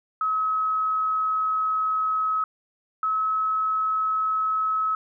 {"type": "tone pair in turn", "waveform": "sine", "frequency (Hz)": [1281, 1288.4], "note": ["E6", "E6"], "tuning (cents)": [-50, -40], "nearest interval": "unison", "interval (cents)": 10, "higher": "second", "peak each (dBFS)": -21, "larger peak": "neither", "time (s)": [[0.21, 2.44], [3.03, 4.95]], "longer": "first", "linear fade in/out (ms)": 2, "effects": []}